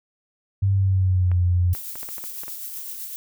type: tone with pitch glide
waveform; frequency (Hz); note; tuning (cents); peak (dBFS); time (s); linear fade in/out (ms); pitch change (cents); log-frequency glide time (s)
sine; 98 to 88.83; G2 to F2; 0 to +30; -16; 0.62-1.74; 10; -170; 0.73-1.39
type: clicks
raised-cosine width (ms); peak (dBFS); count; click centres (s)
0.5; -24; 9; 1.316 / 1.75 / 1.956 / 2.031 / 2.089 / 2.182 / 2.24 / 2.435 / 2.481
type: noise with tremolo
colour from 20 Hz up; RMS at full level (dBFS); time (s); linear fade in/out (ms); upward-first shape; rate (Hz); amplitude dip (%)
violet; -32; 1.73-3.16; 0; triangle; 7.9; 40
effects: none